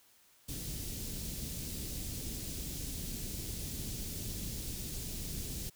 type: band-stop noise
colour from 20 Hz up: pink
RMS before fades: -40 dBFS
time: 0.48-5.7 s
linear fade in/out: 10 ms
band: 270 to 4600 Hz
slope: 12 dB/octave
effects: white hiss -65 dBFS RMS until 5.75 s